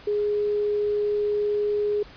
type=tone; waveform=sine; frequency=415.4 Hz; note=G#4; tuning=in tune; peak=-21 dBFS; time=0.07-2.03 s; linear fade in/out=5 ms; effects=pink hiss -47 dBFS RMS until 2.16 s + resampled to 11025 Hz